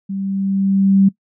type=tone with level ramp; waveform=sine; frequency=194.9 Hz; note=G3; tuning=10 cents flat; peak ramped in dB=-21 to -7 dBFS; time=0.09-1.09 s; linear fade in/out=10 ms; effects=noise-tail reverb RT60 0.1 s tail -20 dB re dry